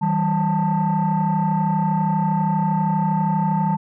sine tone cluster, 159.9 / 192.4 / 887 Hz, D#3 / G3 / A5, +48 / -32 / +14 cents, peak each -20 dBFS, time 0.01-3.77 s, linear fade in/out 20 ms, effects tanh soft clip ceiling -12 dBFS

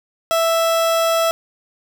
30% pulse tone, 660 Hz, E5, 2 cents sharp, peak -12 dBFS, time 0.31-1.31 s, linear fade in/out 0 ms, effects none

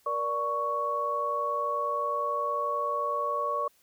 sine tone cluster, 473.9 / 585 / 1113 Hz, A#4 / D5 / C#6, +28 / -7 / +7 cents, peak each -36 / -33 / -28 dBFS, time 0.06-3.68 s, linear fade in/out 5 ms, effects white hiss -65 dBFS RMS until 3.82 s

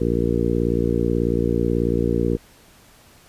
harmonic tone, 58.27 Hz, A#1, in tune, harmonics 1 / 2 / 3 / 4 / 5 / 6 / 7 / 8, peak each -26 / -26 / -26 / -26 / -26 / -26 / -26 / -26 dBFS, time 0-2.37 s, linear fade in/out 10 ms, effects pink hiss -51 dBFS RMS until 3.28 s + resampled to 32000 Hz

